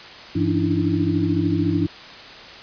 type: tone cluster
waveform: sine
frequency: 99.5 / 168.6 / 286.3 / 299.8 / 330.3 Hz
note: G2 / E3 / D4 / D4 / E4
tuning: +26 / +39 / -44 / +36 / +4 cents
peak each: -24 dBFS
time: 0.35-1.87 s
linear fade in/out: 10 ms
effects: white hiss -39 dBFS RMS until 2.62 s + resampled to 11025 Hz